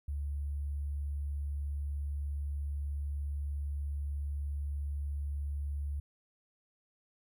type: tone with sample-and-hold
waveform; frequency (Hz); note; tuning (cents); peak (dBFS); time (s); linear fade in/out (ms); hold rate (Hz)
sine; 71.6; D2; -43; -33; 0.08-6; 5; 11025
effects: none